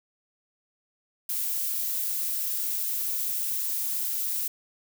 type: noise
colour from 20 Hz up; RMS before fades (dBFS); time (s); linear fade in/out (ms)
violet; -29; 1.29-4.48; 5
effects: none